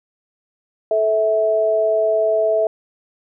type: tone pair together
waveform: sine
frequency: 435.2 / 652 Hz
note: A4 / E5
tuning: -19 / -19 cents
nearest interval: perfect fifth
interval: 700 cents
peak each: -20 / -15 dBFS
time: 0.91-2.67 s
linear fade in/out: 2 ms
effects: none